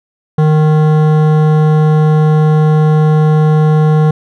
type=tone with hard clipping; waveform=sine; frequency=154.2 Hz; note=D#3; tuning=15 cents flat; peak=-8 dBFS; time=0.38-4.11 s; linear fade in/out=5 ms; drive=14 dB; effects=none